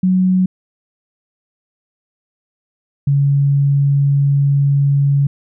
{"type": "tone pair in turn", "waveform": "sine", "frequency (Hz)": [185, 140.6], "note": ["F#3", "C#3"], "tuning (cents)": [0, 25], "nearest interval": "perfect fourth", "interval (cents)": 475, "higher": "first", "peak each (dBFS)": -10, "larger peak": "neither", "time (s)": [[0.03, 0.46], [3.07, 5.27]], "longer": "second", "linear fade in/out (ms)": 5, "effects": []}